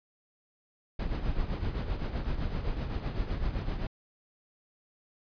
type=noise with tremolo; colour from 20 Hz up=brown; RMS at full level=-29 dBFS; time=0.99-3.87 s; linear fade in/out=5 ms; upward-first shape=triangle; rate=7.8 Hz; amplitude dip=65%; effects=resampled to 11025 Hz